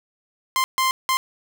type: tone bursts at uneven times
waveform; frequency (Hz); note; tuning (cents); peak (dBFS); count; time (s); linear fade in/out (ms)
sawtooth; 1046.5; C6; 0; -14; 3; 0.56-0.64 / 0.78-0.91 / 1.09-1.17; 0
effects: none